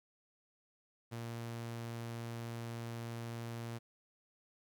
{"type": "tone", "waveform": "sawtooth", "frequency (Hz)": 116.54, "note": "A#2", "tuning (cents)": 0, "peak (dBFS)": -37, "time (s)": [1.11, 3.79], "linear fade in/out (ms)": 20, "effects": ["12-bit"]}